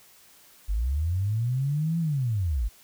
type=linear two-way sweep; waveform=sine; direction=up then down; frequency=46.25 to 170 to 46.25 Hz; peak=-23 dBFS; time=0.68-2.69 s; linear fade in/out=20 ms; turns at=1.99 s; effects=white hiss -55 dBFS RMS until 2.83 s